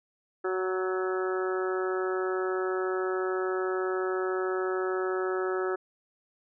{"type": "harmonic tone with a mistuned harmonic", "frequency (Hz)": 186.2, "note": "F#3", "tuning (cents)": 11, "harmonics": [2, 3, 4, 5, 6, 7, 8, 9], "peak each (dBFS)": [-28, -38, -39, -44, -46, -36, -42, -41], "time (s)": [0.44, 5.76], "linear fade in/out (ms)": 10, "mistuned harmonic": 9, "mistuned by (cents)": 15, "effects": []}